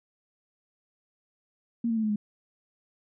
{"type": "tone with pitch steps", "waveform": "sine", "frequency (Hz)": [233.1, 226.7, 220.5, 214.5, 208.6], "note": ["A#3", "A#3", "A3", "A3", "G#3"], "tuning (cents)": [0, -48, 4, -44, 8], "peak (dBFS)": -24, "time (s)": [1.84, 2.16], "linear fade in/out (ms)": 5, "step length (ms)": 64, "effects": []}